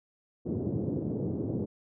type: band-pass noise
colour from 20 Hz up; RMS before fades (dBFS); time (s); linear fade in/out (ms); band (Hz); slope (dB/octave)
pink; -32; 0.45-1.66; 20; 100 to 430; 24
effects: none